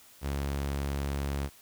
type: tone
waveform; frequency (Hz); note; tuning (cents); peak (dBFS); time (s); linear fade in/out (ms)
sawtooth; 70; C#2; +18; -26; 0.21-1.5; 50
effects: white hiss -56 dBFS RMS until 1.61 s

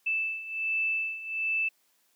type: beating tone pair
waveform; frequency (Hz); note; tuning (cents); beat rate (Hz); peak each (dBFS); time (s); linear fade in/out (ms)
sine; 2637 / 2638.3; E7 / E7; 0 / +1; 1.3; -33 / -29; 0.06-1.69; 10
effects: white hiss -69 dBFS RMS until 2.15 s + high-pass 200 Hz 12 dB/octave

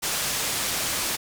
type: low-pass noise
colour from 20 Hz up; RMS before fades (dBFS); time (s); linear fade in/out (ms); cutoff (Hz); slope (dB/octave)
white; -27; 0.02-1.17; 20; 10000; 12
effects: none

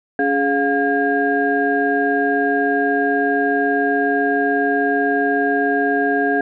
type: tone cluster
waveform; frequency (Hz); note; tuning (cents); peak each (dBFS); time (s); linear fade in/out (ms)
sine; 281.4 / 417.7 / 709 / 1622; C#4 / G#4 / F5 / G#6; +26 / +10 / +26 / -41; -20; 0.19-6.41; 2
effects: tanh soft clip ceiling -4 dBFS

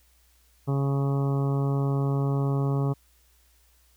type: harmonic tone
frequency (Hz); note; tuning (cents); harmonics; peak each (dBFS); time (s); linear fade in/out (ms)
138.59; C#3; 0; 1 / 2 / 3 / 4 / 5 / 6 / 7 / 8 / 9; -23 / -32 / -33 / -40 / -41 / -42 / -46 / -41 / -46; 0.67-2.94; 20
effects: added 60 Hz sine -61 dBFS peak until 3.96 s + white hiss -64 dBFS RMS until 3.96 s

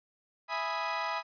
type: chord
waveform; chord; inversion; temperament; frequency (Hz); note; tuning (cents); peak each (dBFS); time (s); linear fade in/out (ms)
30% pulse; E major seventh; none; equal; 659.3 / 830.6 / 987.8 / 1244.5; E5 / G#5 / B5 / D#6; 0 / 0 / 0 / 0; -36 / -36 / -32 / -34; 0.48-1.23; 50
effects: resampled to 11025 Hz

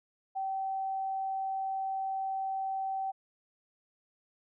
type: tone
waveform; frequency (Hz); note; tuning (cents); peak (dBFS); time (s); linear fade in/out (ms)
sine; 771; G5; -29; -31; 0.35-3.12; 20
effects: none

